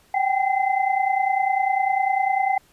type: tone cluster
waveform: sine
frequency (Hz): 764 / 794 / 2058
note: G5 / G5 / C7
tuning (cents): -45 / +22 / -29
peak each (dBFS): -21 / -22 / -28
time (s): 0.14-2.58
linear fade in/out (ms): 5
effects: pink hiss -57 dBFS RMS until 2.72 s + resampled to 32000 Hz